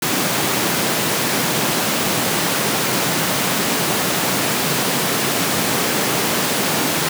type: high-pass noise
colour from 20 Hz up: pink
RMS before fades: -19 dBFS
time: 0.02-7.09 s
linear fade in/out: 5 ms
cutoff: 140 Hz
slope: 24 dB/octave
effects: none